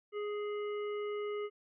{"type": "harmonic tone", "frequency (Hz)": 415.9, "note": "G#4", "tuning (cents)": 2, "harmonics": [1, 3, 5, 7], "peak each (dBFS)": [-35, -46, -50, -55], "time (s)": [0.12, 1.5], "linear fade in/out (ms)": 50, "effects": []}